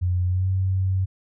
sine tone with pitch glide, 89.9 to 94.48 Hz, F#2 to F#2, -49 to +37 cents, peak -19 dBFS, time 0.01-1.06 s, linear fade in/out 20 ms, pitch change +86 cents, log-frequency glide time 0.26-0.48 s, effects none

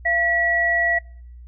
sine tone pair together, 683.1 / 1936 Hz, F5 / B6, -38 / -35 cents, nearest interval octave + tritone, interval 1803 cents, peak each -23 / -18 dBFS, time 0.05-0.99 s, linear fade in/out 10 ms, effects noise-tail reverb RT60 0.6 s tail -25 dB re dry + added 60 Hz sine -38 dBFS peak until 1.47 s

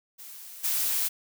blue noise with level steps, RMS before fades -44 / -27 dBFS, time 0.18-1.09 s, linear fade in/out 20 ms, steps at 0.63 s, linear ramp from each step 20 ms, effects none

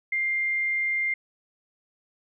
sine tone, 2100 Hz, C7, 6 cents sharp, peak -23 dBFS, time 0.12-1.14 s, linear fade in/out 5 ms, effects none

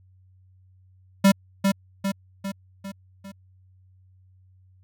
square tone with echo, 196 Hz, G3, in tune, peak -13 dBFS, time 1.24-1.32 s, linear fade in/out 10 ms, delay 400 ms, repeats 5, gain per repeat -5 dB, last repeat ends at 3.32 s, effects added 93 Hz sine -53 dBFS peak until 4.83 s

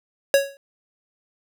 square tone with exponential decay, 554.4 Hz, C#5, in tune, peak -11 dBFS, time 0.34-0.57 s, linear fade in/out 1 ms, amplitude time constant 49 ms, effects none

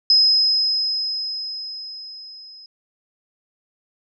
sine tone with level ramp, 5090 Hz, D#8, 39 cents sharp, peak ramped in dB -10 to -40 dBFS, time 0.1-2.66 s, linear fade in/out 2 ms, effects none

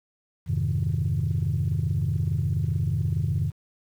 sine chord, F minor seventh, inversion none, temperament equal, 87.31 / 103.83 / 130.81 / 155.56 Hz, F2 / Ab2 / C3 / Eb3, 0 / 0 / 0 / 0 cents, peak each -27 dBFS, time 0.46-3.52 s, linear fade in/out 50 ms, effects tanh soft clip ceiling -16 dBFS + 9-bit

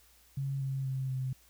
sine tone with pitch steps, 137.1 / 134.82 / 132.58 / 130.38 Hz, C#3 / C#3 / C3 / C3, -19 / -48 / +23 / -6 cents, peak -31 dBFS, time 0.37-1.33 s, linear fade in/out 5 ms, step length 240 ms, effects added 60 Hz sine -66 dBFS peak until 1.49 s + white hiss -63 dBFS RMS until 1.49 s

